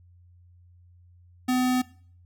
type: tone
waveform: square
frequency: 252.8 Hz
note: B3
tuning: 41 cents sharp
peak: -22 dBFS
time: 1.48-1.82 s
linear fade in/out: 10 ms
effects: noise-tail reverb RT60 0.5 s tail -20 dB re dry + added 88 Hz sine -52 dBFS peak until 2.25 s